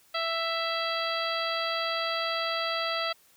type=harmonic tone with a mistuned harmonic; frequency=662 Hz; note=E5; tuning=7 cents sharp; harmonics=1 / 2 / 3 / 4 / 5 / 6 / 7; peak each=-33 / -32 / -36 / -38 / -36 / -38 / -37 dBFS; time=0.14-3.13 s; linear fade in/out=10 ms; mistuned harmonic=5; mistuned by=-21 cents; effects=white hiss -61 dBFS RMS until 3.36 s